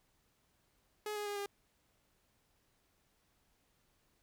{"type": "tone with pitch steps", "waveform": "sawtooth", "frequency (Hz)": [421.8, 415.5, 409.3, 403.2], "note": ["G#4", "G#4", "G#4", "G4"], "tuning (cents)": [27, 1, -25, 49], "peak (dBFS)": -34, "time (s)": [1.06, 1.46], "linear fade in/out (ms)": 2, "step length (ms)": 100, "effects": ["pink hiss -75 dBFS RMS until 4.22 s"]}